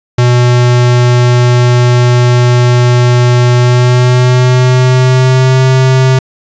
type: tone with pitch glide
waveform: square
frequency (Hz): 122.6 to 130.64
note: B2 to C3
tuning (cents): -12 to -2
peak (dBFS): -5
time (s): 0.18-6.19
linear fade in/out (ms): 5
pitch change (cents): +110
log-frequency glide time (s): 3.55-5.63
effects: resampled to 16000 Hz + 7-bit